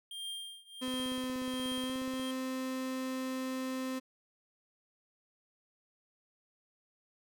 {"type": "tone with tremolo", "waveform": "square", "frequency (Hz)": 3197, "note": "G7", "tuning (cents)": 33, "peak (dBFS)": -38, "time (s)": [0.11, 2.31], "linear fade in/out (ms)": 2, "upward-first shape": "triangle", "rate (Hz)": 1.4, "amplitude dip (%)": 95}
{"type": "tone with pitch glide", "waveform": "35% pulse", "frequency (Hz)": [255.9, 259.9], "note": ["C4", "C4"], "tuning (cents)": [-38, -11], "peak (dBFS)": -33, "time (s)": [0.81, 4], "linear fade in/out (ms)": 20, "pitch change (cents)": 27, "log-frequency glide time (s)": [1.83, 1.93]}
{"type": "click train", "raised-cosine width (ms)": 2, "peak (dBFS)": -37, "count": 23, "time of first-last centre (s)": [0.88, 2.197], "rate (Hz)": 16.7}
{"effects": []}